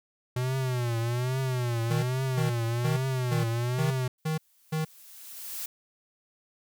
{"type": "tone with vibrato", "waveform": "square", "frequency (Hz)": 123.47, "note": "B2", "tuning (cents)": 0, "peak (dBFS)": -27, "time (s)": [0.36, 4.08], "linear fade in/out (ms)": 5, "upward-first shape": "triangle", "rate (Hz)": 1.2, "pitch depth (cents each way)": 140}
{"type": "tone bursts", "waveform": "square", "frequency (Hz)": 157.2, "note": "D#3", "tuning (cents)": 18, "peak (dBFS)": -27, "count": 7, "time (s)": [1.9, 4.85], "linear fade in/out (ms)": 10, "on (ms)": 130, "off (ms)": 340}
{"type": "noise with exponential growth", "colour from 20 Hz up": "blue", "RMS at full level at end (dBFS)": -34, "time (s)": [4.18, 5.66], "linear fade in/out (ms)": 5, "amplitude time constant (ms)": 320}
{"effects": []}